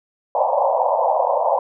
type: band-pass noise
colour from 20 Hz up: pink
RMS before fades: -18 dBFS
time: 0.35-1.59 s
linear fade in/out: 2 ms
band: 520 to 1000 Hz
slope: 96 dB/octave
effects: none